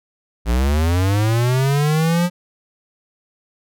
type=linear sweep; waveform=square; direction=up; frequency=55 to 179 Hz; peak=-15 dBFS; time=0.45-2.3 s; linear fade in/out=50 ms; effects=none